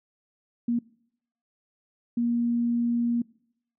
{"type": "tone bursts at uneven times", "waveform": "sine", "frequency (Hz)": 236.8, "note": "A#3", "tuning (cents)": 27, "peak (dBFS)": -22, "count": 2, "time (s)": [[0.68, 0.79], [2.17, 3.22]], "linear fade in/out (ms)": 5, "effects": ["noise-tail reverb RT60 0.7 s tail -23 dB re dry"]}